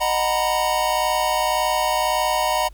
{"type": "chord", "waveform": "square", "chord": "B major seventh", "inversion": "first", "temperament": "just", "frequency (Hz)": [617.4, 740.8, 926, 987.8], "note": ["D#5", "F#5", "A#5", "B5"], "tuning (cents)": [-14, 2, -12, 0], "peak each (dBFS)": -25, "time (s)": [0, 2.69], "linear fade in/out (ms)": 20, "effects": ["added 50 Hz sine -40 dBFS peak until 2.73 s", "pink hiss -58 dBFS RMS until 2.73 s"]}